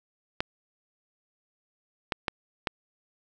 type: clicks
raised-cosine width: 0.3 ms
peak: -10 dBFS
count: 4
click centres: 0.405 / 2.122 / 2.282 / 2.672 s
effects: none